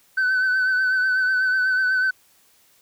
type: tone with vibrato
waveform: sine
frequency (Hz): 1518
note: F#6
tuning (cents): +44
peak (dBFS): -15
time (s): 0.17-2.11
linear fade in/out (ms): 10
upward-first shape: triangle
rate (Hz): 8.1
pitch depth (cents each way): 39
effects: tanh soft clip ceiling -16 dBFS + white hiss -58 dBFS RMS until 2.81 s